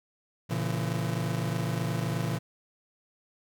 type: chord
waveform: 40% pulse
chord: A# diminished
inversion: none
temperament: just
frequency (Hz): 116.54 / 139.85 / 167.82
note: A#2 / C#3 / E3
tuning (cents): 0 / +16 / +31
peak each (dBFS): -31 / -33 / -31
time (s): 0.49-2.39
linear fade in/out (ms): 20
effects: none